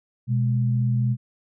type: tone pair together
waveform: sine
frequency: 123.77 / 207.7 Hz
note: B2 / G#3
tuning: +4 / 0 cents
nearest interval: major sixth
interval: 896 cents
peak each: -19 / -28 dBFS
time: 0.27-1.17 s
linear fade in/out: 50 ms
effects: none